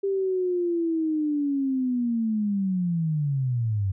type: linear sweep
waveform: sine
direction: down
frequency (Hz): 396.7 to 93.2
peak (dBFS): -22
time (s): 0.03-3.92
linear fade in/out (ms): 10
effects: none